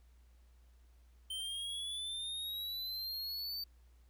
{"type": "exponential sweep", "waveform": "square", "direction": "up", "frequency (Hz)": [3100, 4600], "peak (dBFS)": -39, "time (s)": [1.3, 3.64], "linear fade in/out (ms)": 5, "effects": ["added 60 Hz sine -60 dBFS peak until 4.09 s", "pink hiss -75 dBFS RMS until 4.09 s"]}